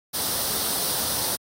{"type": "noise with comb filter", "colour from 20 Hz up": "white", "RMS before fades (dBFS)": -26, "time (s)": [0.13, 1.37], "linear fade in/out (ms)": 20, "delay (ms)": 0.21, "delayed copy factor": 0.6, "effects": ["high-pass 60 Hz 12 dB/octave", "AAC 48 kbps"]}